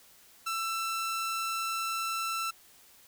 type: tone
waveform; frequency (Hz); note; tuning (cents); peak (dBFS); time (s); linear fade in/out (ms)
sawtooth; 1335; E6; +22; -27; 0.46-2.51; 10
effects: white hiss -58 dBFS RMS until 3.07 s